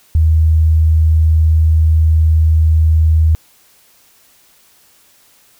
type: tone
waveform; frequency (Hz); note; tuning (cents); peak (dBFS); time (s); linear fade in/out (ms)
sine; 79.4; D#2; +36; -7; 0.15-3.35; 0
effects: white hiss -50 dBFS RMS until 5.59 s